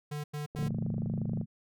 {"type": "tone bursts", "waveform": "square", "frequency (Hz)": 148.2, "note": "D3", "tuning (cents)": 16, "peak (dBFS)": -35, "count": 3, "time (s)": [0.11, 0.686], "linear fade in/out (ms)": 10, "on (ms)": 130, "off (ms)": 93}
{"type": "click train", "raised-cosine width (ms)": 2, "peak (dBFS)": -28, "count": 23, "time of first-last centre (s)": [0.55, 1.413], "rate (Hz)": 25.5}
{"type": "chord", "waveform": "sine", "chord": "Bb major seventh", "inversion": "none", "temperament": "equal with one note detuned", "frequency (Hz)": [114.67, 146.83, 174.61, 220], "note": ["Bb2", "D3", "F3", "A3"], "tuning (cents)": [-28, 0, 0, 0], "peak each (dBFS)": -36, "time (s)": [0.57, 1.46], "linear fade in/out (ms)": 50}
{"effects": []}